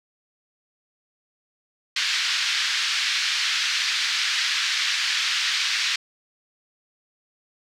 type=band-pass noise; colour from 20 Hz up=white; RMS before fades=-24 dBFS; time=1.96-5.96 s; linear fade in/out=5 ms; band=1500 to 4900 Hz; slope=24 dB/octave; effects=none